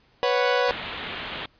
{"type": "chord", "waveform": "sawtooth", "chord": "B suspended second", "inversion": "none", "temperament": "equal", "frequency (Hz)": [493.9, 554.4, 740], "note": ["B4", "C#5", "F#5"], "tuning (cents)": [0, 0, 0], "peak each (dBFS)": [-18, -21, -24], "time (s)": [0.23, 0.71], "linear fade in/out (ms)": 0}
{"type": "low-pass noise", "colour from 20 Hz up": "white", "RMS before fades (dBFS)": -34, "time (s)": [0.68, 1.46], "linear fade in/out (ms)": 5, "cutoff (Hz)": 3700, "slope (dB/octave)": 48}
{"effects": ["pink hiss -61 dBFS RMS until 1.59 s", "resampled to 11025 Hz"]}